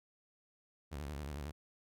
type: tone with vibrato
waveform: sawtooth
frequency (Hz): 72.3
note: D2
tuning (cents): -27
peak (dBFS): -37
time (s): 0.91-1.52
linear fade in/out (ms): 20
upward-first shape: square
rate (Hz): 11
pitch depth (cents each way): 110
effects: none